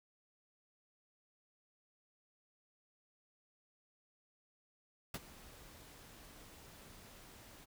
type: noise with ADSR envelope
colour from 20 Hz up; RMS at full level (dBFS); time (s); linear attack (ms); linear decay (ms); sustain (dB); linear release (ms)
pink; -40; 5.14-7.66; 4; 39; -17; 31
effects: none